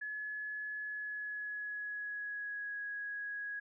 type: tone with pitch glide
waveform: sine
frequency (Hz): 1703 to 1662.2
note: G#6 to G#6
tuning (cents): +43 to +1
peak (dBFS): -38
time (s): 0.01-3.6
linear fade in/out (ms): 10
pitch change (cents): -42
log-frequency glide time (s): 0.78-2.8
effects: none